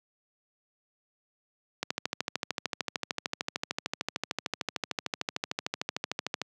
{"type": "click train", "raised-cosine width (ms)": 0.2, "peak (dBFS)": -12, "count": 62, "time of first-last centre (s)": [1.83, 6.416], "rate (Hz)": 13.3, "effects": ["high-pass 150 Hz 12 dB/octave"]}